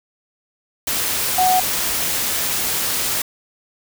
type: tone in noise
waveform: sine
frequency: 740 Hz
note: F#5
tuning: in tune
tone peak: -13 dBFS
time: 1.38-1.6 s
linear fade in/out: 5 ms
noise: white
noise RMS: -21 dBFS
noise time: 0.87-3.22 s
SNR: +5 dB
effects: none